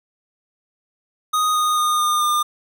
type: tone with pitch steps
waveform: square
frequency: 1244.5 / 1234.5 / 1224.5 / 1214.7 / 1204.9 Hz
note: D#6 / D#6 / D#6 / D#6 / D6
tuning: 0 / -14 / -28 / -42 / +44 cents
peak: -17 dBFS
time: 1.33-2.43 s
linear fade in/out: 10 ms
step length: 220 ms
effects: none